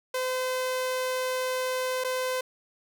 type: tone with dropouts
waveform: sawtooth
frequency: 512 Hz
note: C5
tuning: 38 cents flat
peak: -23 dBFS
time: 0.14-2.41 s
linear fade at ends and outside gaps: 5 ms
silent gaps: 2.039-2.045 s
effects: none